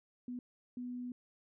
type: tone bursts at uneven times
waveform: sine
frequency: 246.9 Hz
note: B3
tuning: in tune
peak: -39 dBFS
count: 2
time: 0.28-0.39 / 0.77-1.12 s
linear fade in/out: 2 ms
effects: none

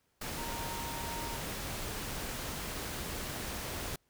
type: tone in noise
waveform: sine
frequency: 928 Hz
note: A#5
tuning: 8 cents flat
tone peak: -42 dBFS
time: 0.37-1.37 s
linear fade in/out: 5 ms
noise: pink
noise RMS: -39 dBFS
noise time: 0.21-3.96 s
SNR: -6 dB
effects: pink hiss -75 dBFS RMS until 4.09 s

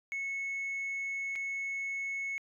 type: tone with dropouts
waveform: sine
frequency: 2198 Hz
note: C#7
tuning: 15 cents flat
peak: -31 dBFS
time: 0.12-2.38 s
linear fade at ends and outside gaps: 0 ms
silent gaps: 1.355-1.359 s
effects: tanh soft clip ceiling -32 dBFS

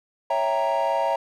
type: chord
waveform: triangle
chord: C# diminished seventh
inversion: none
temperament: equal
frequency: 554.4 / 659.3 / 784 / 932.3 Hz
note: C#5 / E5 / G5 / Bb5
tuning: 0 / 0 / 0 / 0 cents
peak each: -24 / -23 / -26 / -22 dBFS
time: 0.3-1.16 s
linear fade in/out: 5 ms
effects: tanh soft clip ceiling -12 dBFS

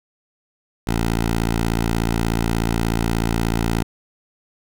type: tone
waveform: 10% pulse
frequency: 56.6 Hz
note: A1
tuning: 50 cents sharp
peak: -10 dBFS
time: 0.87-3.83 s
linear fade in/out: 5 ms
effects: none

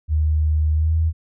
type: tone with pitch glide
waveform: sine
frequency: 77.1 to 80.65 Hz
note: D#2 to E2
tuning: -15 to -37 cents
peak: -15 dBFS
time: 0.08-1.13 s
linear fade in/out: 50 ms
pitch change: +78 cents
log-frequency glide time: 0.74-0.95 s
effects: none

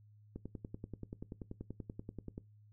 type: click train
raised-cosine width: 3 ms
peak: -30 dBFS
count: 22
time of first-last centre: 0.36-2.379 s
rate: 10.4 Hz
effects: noise-tail reverb RT60 0.2 s tail -20 dB re dry + added 105 Hz sine -59 dBFS peak until 2.72 s

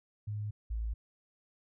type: tone pair in turn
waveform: sine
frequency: 105 / 55.38 Hz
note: G#2 / A1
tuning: +19 / +12 cents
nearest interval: major seventh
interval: 1107 cents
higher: first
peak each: -34 / -32 dBFS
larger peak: second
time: 0.27-0.51 / 0.7-0.94 s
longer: neither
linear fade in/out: 10 ms
effects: none

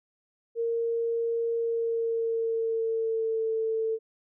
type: tone with pitch glide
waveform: sine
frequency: 462.6 to 445.3 Hz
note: A#4 to A4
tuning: -13 to +21 cents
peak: -25 dBFS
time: 0.55-3.99 s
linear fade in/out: 50 ms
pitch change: -66 cents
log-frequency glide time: 1.56-3.52 s
effects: none

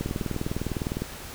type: two click trains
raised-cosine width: 3 ms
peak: -24 / -15 dBFS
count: 4 / 21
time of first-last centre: 0.09-0.471 / 0.01-1.02 s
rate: 7.87 / 19.8 Hz
effects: added 80 Hz sine -48 dBFS peak until 1.34 s + pink hiss -40 dBFS RMS until 1.34 s

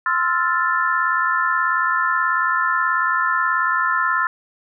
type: chord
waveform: sine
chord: F major seventh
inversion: second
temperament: equal with one note detuned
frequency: 1042.9 / 1318.5 / 1396.9 / 1760 Hz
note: C6 / E6 / F6 / A6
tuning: -6 / 0 / 0 / 0 cents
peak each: -22 dBFS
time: 0.06-4.27 s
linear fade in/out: 2 ms
effects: none

